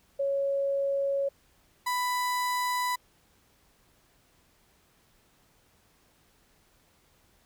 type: tone pair in turn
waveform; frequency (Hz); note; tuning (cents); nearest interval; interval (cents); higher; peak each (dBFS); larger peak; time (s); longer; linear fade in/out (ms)
sine / 35% pulse; 554.4 / 992.4; C#5 / B5; 0 / +8; minor seventh; 1008; second; -25; neither; 0.19-1.29 / 1.86-2.96; neither; 10
effects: pink hiss -65 dBFS RMS until 7.45 s